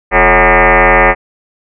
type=tone with frequency modulation; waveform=sine; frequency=633 Hz; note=D#5; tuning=30 cents sharp; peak=-4 dBFS; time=0.11-1.15 s; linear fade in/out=50 ms; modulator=197 Hz; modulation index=8; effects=none